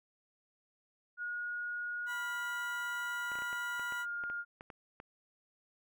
sine tone with pitch glide, 1443 to 1414.1 Hz, F#6 to F6, -44 to +21 cents, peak -36 dBFS, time 1.17-4.45 s, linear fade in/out 50 ms, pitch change -35 cents, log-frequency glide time 2.07-2.18 s
20% pulse tone, 978 Hz, B5, 17 cents flat, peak -37 dBFS, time 2.06-4.06 s, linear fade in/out 50 ms
clicks, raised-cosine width 0.5 ms, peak -32 dBFS, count 12, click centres 3.318 / 3.355 / 3.388 / 3.421 / 3.529 / 3.796 / 3.923 / 4.238 / 4.3 / 4.609 / 4.702 / 5.001 s
effects none

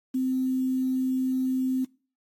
sine tone with quantisation, 259.4 Hz, C4, 15 cents flat, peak -23 dBFS, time 0.14-1.85 s, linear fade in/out 10 ms, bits 8, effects noise-tail reverb RT60 0.4 s tail -23 dB re dry + AAC 64 kbps

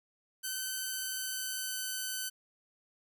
5% pulse tone with pitch glide, 1529 to 1519.3 Hz, G6 to F#6, -44 to +45 cents, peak -24 dBFS, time 0.43-2.3 s, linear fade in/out 20 ms, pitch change -11 cents, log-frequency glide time 0.86-1.79 s, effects none

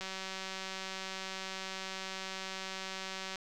click train, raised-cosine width 0.2 ms, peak -23 dBFS, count 637, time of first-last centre 0.01-3.357 s, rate 190 Hz, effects none

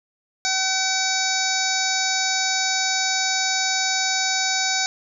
harmonic tone, 760 Hz, F#5, 46 cents sharp, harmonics 1 / 2 / 3 / 5 / 6 / 7 / 8 / 9, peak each -28 / -28 / -28 / -28 / -28 / -28 / -28 / -28 dBFS, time 0.45-4.86 s, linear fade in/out 0 ms, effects none

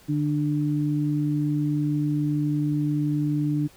sine tone pair together, 148.3 / 296.6 Hz, D3 / D4, +17 / +17 cents, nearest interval octave, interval 1200 cents, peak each -24 dBFS, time 0.08-3.68 s, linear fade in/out 20 ms, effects pink hiss -53 dBFS RMS until 3.76 s

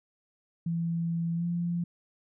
sine tone with pitch glide, 167.7 to 172.32 Hz, E3 to F3, +30 to -23 cents, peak -27 dBFS, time 0.66-1.84 s, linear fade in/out 5 ms, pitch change +47 cents, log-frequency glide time 1.35-1.45 s, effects none

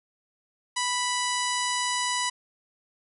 harmonic tone, 987 Hz, B5, 1 cent flat, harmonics 1 / 2 / 3 / 4 / 5 / 6 / 7 / 8 / 9 / 10, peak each -29 / -32 / -34 / -35 / -36 / -37 / -37 / -38 / -39 / -39 dBFS, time 0.76-2.3 s, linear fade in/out 10 ms, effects none

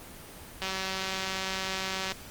click train, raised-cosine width 0.2 ms, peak -15 dBFS, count 286, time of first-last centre 0.62-2.12 s, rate 190 Hz, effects pink hiss -46 dBFS RMS until 2.3 s + Opus 24 kbps

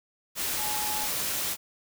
sine tone in noise, 847 Hz, G#5, 34 cents sharp, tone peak -34 dBFS, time 0.57-1.09 s, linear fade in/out 50 ms, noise white, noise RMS -30 dBFS, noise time 0.35-1.57 s, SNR -7 dB, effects none

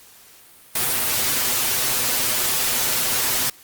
white noise with comb filter, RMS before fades -21 dBFS, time 0.75-3.5 s, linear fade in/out 5 ms, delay 8 ms, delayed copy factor +0.7, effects white hiss -48 dBFS RMS until 3.63 s + Opus 48 kbps

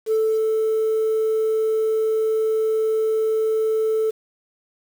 sine tone with ADSR envelope, 439.6 Hz, A4, 2 cents flat, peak -14 dBFS, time 0.06-4.11 s, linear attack 57 ms, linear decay 270 ms, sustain -2 dB, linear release 14 ms, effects tanh soft clip ceiling -14 dBFS + 7-bit

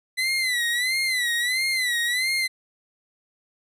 30% pulse tone with vibrato, 2000 Hz, B6, 21 cents sharp, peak -19 dBFS, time 0.17-2.48 s, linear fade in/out 20 ms, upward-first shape sine, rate 1.5 Hz, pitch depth 110 cents each way, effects resampled to 32000 Hz

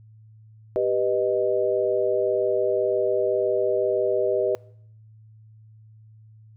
sine chord, G augmented, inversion none, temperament equal with one note detuned, 392 / 493.9 / 619.7 Hz, G4 / B4 / D#5, 0 / 0 / -7 cents, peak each -24 dBFS, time 0.76-4.55 s, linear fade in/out 0 ms, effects noise-tail reverb RT60 0.7 s tail -25 dB re dry + added 109 Hz sine -47 dBFS peak until 6.56 s

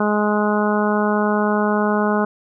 harmonic tone, 209.5 Hz, G#3, 15 cents sharp, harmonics 1 / 2 / 3 / 4 / 5 / 6 / 7, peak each -19 / -22 / -24 / -25 / -26 / -27 / -27 dBFS, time 0-2.25 s, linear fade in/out 5 ms, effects none

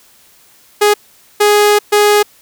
sawtooth tone bursts at uneven times, 415.5 Hz, G#4, 1 cent sharp, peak -3 dBFS, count 3, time 0.81-0.94 / 1.4-1.79 / 1.92-2.23 s, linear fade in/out 10 ms, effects white hiss -47 dBFS RMS until 2.41 s

